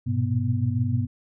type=tone cluster; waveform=sine; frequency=101.2 / 117 / 123.7 / 244.1 Hz; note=G#2 / A#2 / B2 / B3; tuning=-44 / +7 / +3 / -20 cents; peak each=-25 / -30 / -25 / -29 dBFS; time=0.06-1.07 s; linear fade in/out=20 ms; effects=none